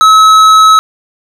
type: tone with tanh clipping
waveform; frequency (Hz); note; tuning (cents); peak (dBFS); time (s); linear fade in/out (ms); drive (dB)
sine; 1290; E6; -38; -3; 0.01-0.79; 0; 12
effects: none